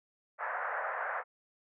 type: band-pass noise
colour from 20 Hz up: white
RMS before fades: -36 dBFS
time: 0.38-1.24 s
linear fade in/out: 50 ms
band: 530 to 1800 Hz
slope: 48 dB/octave
effects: none